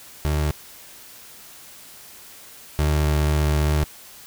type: tone pair in turn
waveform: 30% pulse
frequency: 75.2 / 75.2 Hz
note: D2 / D2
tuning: +42 / +42 cents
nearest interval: unison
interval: 0 cents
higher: neither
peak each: -17 / -15 dBFS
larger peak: second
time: 0.25-0.51 / 2.79-3.84 s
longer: second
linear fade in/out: 0 ms
effects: white hiss -44 dBFS RMS until 4.26 s